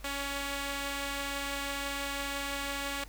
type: tone pair together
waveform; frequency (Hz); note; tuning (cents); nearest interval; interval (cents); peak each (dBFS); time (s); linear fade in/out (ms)
5% pulse; 279.5 / 565; C#4 / C#5; +14 / +33; octave; 1219; -23 / -30; 0.04-3.04; 5
effects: added 49 Hz sine -45 dBFS peak until 3.08 s + pink hiss -55 dBFS RMS until 3.08 s